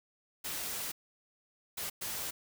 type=noise bursts at uneven times; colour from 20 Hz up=white; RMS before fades=-38 dBFS; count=3; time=0.44-0.92 / 1.77-1.9 / 2.01-2.31 s; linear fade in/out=10 ms; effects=none